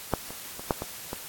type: clicks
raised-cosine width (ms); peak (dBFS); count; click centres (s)
1; -8 / -26 / -25 / -8 / -17 / -18; 6; 0.137 / 0.306 / 0.595 / 0.708 / 0.821 / 1.131
effects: white hiss -41 dBFS RMS until 1.28 s + AAC 64 kbps